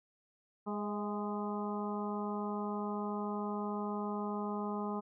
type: harmonic tone with a mistuned harmonic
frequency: 206.8 Hz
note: G#3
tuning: 7 cents flat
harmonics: 1 / 2 / 3 / 4 / 5 / 6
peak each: -37 / -41 / -47 / -43 / -44 / -46 dBFS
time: 0.66-5.01 s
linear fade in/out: 20 ms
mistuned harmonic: 3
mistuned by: +36 cents
effects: none